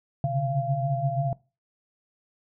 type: tone cluster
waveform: sine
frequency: 130 / 138.5 / 144.6 / 687 Hz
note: C3 / C#3 / D3 / F5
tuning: -11 / -1 / -27 / -29 cents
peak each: -29 dBFS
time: 0.24-1.33 s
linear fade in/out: 2 ms
effects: noise-tail reverb RT60 0.3 s tail -21 dB re dry